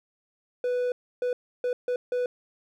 triangle tone bursts at uneven times, 494.4 Hz, B4, 2 cents sharp, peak -22 dBFS, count 5, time 0.64-0.92 / 1.22-1.33 / 1.64-1.73 / 1.88-1.96 / 2.12-2.26 s, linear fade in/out 2 ms, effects none

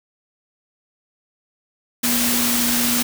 sine tone in noise, 240.2 Hz, B3, 48 cents flat, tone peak -22 dBFS, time 2.03-3.03 s, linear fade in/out 10 ms, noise white, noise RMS -20 dBFS, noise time 2.03-3.03 s, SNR -5 dB, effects none

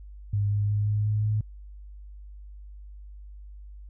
sine tone with pitch steps, 102 / 102.95 / 103.9 / 104.87 / 105.84 / 106.82 Hz, G#2 / G#2 / G#2 / G#2 / G#2 / G#2, -31 / -15 / +1 / +17 / +33 / +49 cents, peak -22 dBFS, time 0.33-1.41 s, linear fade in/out 5 ms, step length 180 ms, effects added 50 Hz sine -41 dBFS peak until 3.89 s

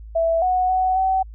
sine tone with pitch steps, 660 / 736 / 746 / 760 Hz, E5 / F#5 / F#5 / F#5, +2 / -9 / +14 / +46 cents, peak -16 dBFS, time 0.15-1.23 s, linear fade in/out 10 ms, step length 270 ms, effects added 54 Hz sine -35 dBFS peak until 1.34 s

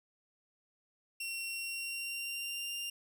sawtooth tone with pitch glide, 2731 to 2793 Hz, F7 to F7, -39 to -1 cents, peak -34 dBFS, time 1.2-2.9 s, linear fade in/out 5 ms, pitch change +38 cents, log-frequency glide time 1.46-2.76 s, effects none

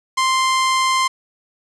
sawtooth tone, 1046.5 Hz, C6, in tune, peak -11 dBFS, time 0.17-1.08 s, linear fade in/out 10 ms, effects resampled to 22050 Hz + 7-bit

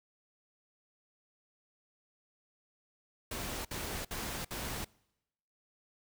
pink noise bursts, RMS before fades -39 dBFS, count 4, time 3.31-4.847 s, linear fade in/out 5 ms, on 340 ms, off 59 ms, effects noise-tail reverb RT60 0.9 s tail -25 dB re dry

